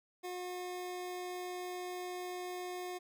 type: tone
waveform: 25% pulse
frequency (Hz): 360.7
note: F#4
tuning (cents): -44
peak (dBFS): -36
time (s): 0.23-2.99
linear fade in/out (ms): 20
effects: none